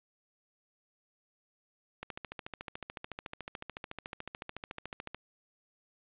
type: click train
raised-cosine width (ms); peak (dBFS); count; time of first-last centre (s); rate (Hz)
0.3; -23; 44; 2.03-5.146; 13.8
effects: resampled to 8000 Hz + 10-bit